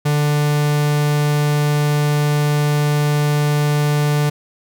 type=tone; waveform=45% pulse; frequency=147.6 Hz; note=D3; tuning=9 cents sharp; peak=-14 dBFS; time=0.05-4.3 s; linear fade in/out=10 ms; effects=none

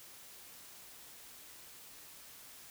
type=silence; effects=white hiss -54 dBFS RMS until 2.7 s

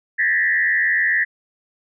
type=tone with frequency modulation; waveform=sine; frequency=1839 Hz; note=A#6; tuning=24 cents flat; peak=-15 dBFS; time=0.18-1.25 s; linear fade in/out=20 ms; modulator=87.2 Hz; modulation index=1.6; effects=none

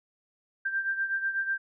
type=beating tone pair; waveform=sine; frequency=1577 / 1585.1 Hz; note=G6 / G6; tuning=+10 / +19 cents; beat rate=8.1 Hz; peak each=-28 / -34 dBFS; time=0.65-1.58 s; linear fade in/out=10 ms; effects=none

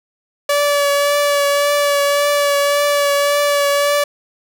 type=tone with vibrato; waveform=sawtooth; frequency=574 Hz; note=D5; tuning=40 cents flat; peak=-9 dBFS; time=0.49-4.04 s; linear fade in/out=5 ms; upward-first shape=triangle; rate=1.8 Hz; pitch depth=21 cents each way; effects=none

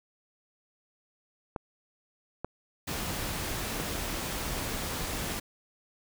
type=clicks; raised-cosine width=1 ms; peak=-19 dBFS; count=3; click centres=1.562 / 2.446 / 3.8 s
type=noise; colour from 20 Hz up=pink; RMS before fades=-34 dBFS; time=2.87-5.4 s; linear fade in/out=10 ms
effects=none

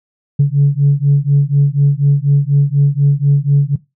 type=beating tone pair; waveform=sine; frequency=140 / 144.1 Hz; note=C#3 / D3; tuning=+18 / -33 cents; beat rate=4.1 Hz; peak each=-10 dBFS; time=0.39-3.76 s; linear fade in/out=10 ms; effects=noise-tail reverb RT60 0.2 s tail -18 dB re dry + tanh soft clip ceiling -3 dBFS

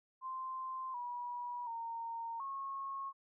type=tone with pitch steps; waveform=sine; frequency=1043 / 970 / 921 / 1091 Hz; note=C6 / B5 / A#5 / C#6; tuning=-6 / -31 / -21 / -28 cents; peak=-39 dBFS; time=0.21-3.13 s; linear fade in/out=50 ms; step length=730 ms; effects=none

